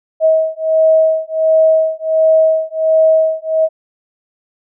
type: beating tone pair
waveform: sine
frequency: 637 / 638.4 Hz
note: D#5 / D#5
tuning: +41 / +44 cents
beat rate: 1.4 Hz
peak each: -12 dBFS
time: 0.2-3.69 s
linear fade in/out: 50 ms
effects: none